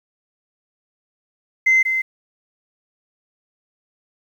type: tone with echo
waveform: sine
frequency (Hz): 2068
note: C7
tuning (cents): -21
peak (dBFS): -10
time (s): 1.66-1.83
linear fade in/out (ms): 10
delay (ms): 190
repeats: 1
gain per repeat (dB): -7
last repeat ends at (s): 2.02
effects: tanh soft clip ceiling -8 dBFS + 8-bit